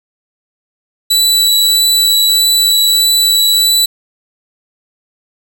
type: tone with vibrato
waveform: sawtooth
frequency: 3951 Hz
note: B7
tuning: in tune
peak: -5 dBFS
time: 1.1-3.86 s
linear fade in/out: 10 ms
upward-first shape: sine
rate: 1.6 Hz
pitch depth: 8 cents each way
effects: none